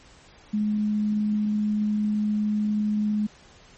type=tone; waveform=sine; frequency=210.7 Hz; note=G#3; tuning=25 cents sharp; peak=-21 dBFS; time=0.53-3.27 s; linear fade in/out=10 ms; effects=pink hiss -52 dBFS RMS until 3.77 s + MP3 32 kbps